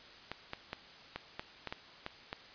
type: clicks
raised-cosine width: 0.3 ms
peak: -22 dBFS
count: 9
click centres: 0.316 / 0.534 / 0.731 / 1.16 / 1.395 / 1.673 / 1.725 / 2.064 / 2.329 s
effects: white hiss -54 dBFS RMS until 2.54 s + resampled to 11025 Hz